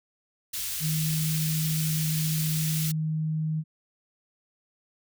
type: band-stop noise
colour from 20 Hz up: white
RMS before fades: -32 dBFS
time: 0.53-2.92 s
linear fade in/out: 10 ms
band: 120 to 2400 Hz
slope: 12 dB/octave
type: tone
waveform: sine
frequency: 156.7 Hz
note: D#3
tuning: 13 cents sharp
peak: -25 dBFS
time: 0.8-3.64 s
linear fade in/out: 50 ms
effects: none